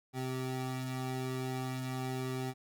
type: tone pair together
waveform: 25% pulse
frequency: 129.48 / 387.4 Hz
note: C3 / G4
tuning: -18 / -20 cents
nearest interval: octave + perfect fifth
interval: 1898 cents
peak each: -32 / -39 dBFS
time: 0.13-2.54 s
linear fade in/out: 50 ms
effects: none